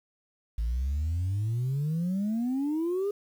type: exponential sweep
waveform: sine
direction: up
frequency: 53.5 to 415.3 Hz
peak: -24 dBFS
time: 0.58-3.11 s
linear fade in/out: 5 ms
effects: tanh soft clip ceiling -24 dBFS + 9-bit